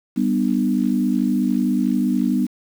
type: chord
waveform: sine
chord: G major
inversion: none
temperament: equal with one note detuned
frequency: 196 / 246.9 / 300.7 Hz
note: G3 / B3 / D4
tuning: 0 / 0 / +41 cents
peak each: -21 / -19 / -23 dBFS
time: 0.16-2.47 s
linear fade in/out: 20 ms
effects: 7-bit